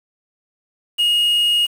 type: tone with quantisation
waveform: triangle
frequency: 2869 Hz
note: F7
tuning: 46 cents sharp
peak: -12 dBFS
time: 0.98-1.67 s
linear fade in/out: 20 ms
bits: 6
effects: none